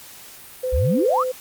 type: tone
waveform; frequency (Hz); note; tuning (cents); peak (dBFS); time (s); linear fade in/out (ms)
sine; 510; C5; -44; -21; 0.63-1.32; 10
type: exponential sweep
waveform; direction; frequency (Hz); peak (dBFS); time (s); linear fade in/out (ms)
sine; up; 55 to 1400; -17; 0.72-1.24; 20
effects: white hiss -42 dBFS RMS until 1.4 s + Opus 48 kbps